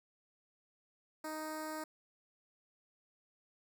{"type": "tone with notch filter", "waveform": "10% pulse", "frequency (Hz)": 311.1, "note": "D#4", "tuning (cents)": 0, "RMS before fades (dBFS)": -42, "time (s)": [1.24, 1.84], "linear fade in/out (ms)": 5, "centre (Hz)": 3000, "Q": 0.73, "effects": []}